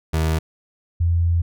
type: tone pair in turn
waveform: 30% pulse / sine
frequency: 79.6 / 85.07 Hz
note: D#2 / F2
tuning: +40 / -45 cents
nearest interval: minor second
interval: 115 cents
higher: second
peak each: -15 dBFS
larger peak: neither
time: 0.13-0.39 / 1-1.42 s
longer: second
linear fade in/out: 10 ms
effects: none